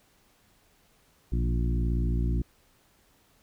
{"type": "harmonic tone with a mistuned harmonic", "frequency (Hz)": 58.5, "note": "A#1", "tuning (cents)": 7, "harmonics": [1, 2, 3, 4, 5, 6], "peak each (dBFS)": [-25, -31, -35, -37, -39, -41], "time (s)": [1.32, 2.42], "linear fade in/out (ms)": 5, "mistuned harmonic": 2, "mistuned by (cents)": 49, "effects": ["pink hiss -64 dBFS RMS until 3.42 s"]}